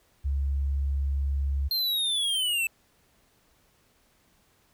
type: tone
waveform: sine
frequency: 69.3 Hz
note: C#2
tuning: in tune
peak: -24 dBFS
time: 0.24-1.69 s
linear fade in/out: 20 ms
type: linear sweep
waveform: square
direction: down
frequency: 4218 to 2619 Hz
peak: -25 dBFS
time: 1.71-2.67 s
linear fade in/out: 2 ms
effects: pink hiss -65 dBFS RMS until 4.73 s